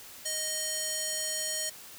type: tone with band-pass filter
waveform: square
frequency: 622.3 Hz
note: D#5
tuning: in tune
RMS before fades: -33 dBFS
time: 0.25-1.7 s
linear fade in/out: 10 ms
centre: 7700 Hz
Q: 1.6
effects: white hiss -48 dBFS RMS until 1.98 s